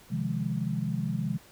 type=chord; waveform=sine; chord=F minor seventh; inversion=second; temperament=equal; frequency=130.81 / 155.56 / 174.61 / 207.7 Hz; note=C3 / Eb3 / F3 / Ab3; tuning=0 / 0 / 0 / 0 cents; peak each=-33 dBFS; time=0.1-1.38 s; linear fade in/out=20 ms; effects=pink hiss -55 dBFS RMS until 1.51 s